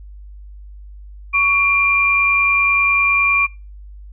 sine tone pair together, 1122.5 / 2386 Hz, C#6 / D7, +21 / +27 cents, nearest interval octave + minor second, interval 1306 cents, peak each -19 / -13 dBFS, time 1.33-3.47 s, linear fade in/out 20 ms, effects noise-tail reverb RT60 0.3 s tail -24 dB re dry + added 50 Hz sine -34 dBFS peak until 4.12 s

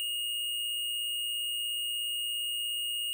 square tone with amplitude modulation, 2856 Hz, F7, 38 cents sharp, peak -30 dBFS, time 0-3.13 s, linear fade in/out 0 ms, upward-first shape sine, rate 117 Hz, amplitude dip 35%, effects none

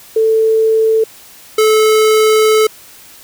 sine / square tone pair in turn, 443.1 / 434 Hz, A4 / A4, +12 / -24 cents, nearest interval unison, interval 36 cents, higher first, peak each -8 dBFS, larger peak neither, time 0.16-1.04 / 1.58-2.67 s, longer second, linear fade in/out 5 ms, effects white hiss -39 dBFS RMS until 3.23 s

